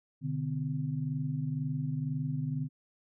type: tone cluster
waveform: sine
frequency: 127.2 / 149.2 / 253.6 Hz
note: C3 / D3 / B3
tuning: -48 / +28 / +46 cents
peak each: -37 / -32 / -38 dBFS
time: 0.21-2.69 s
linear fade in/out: 50 ms
effects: none